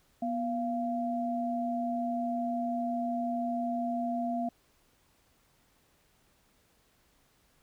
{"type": "tone pair together", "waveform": "sine", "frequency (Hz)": [242.8, 690], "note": ["B3", "F5"], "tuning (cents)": [-29, -21], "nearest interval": "octave + tritone", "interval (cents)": 1808, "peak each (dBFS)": [-32, -32], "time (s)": [0.22, 4.49], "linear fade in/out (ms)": 5, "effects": ["pink hiss -68 dBFS RMS until 7.62 s"]}